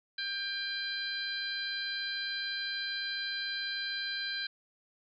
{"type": "harmonic tone with a mistuned harmonic", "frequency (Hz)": 794, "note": "G5", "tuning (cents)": 22, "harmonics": [2, 3, 4, 5, 6], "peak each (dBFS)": [-37, -45, -43, -37, -44], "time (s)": [0.18, 4.47], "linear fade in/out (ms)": 5, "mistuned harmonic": 5, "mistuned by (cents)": 36, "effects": []}